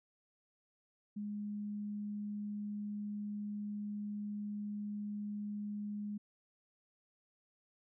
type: tone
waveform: sine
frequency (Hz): 207.2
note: G#3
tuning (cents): -4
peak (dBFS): -38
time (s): 1.16-6.18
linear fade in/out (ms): 10
effects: none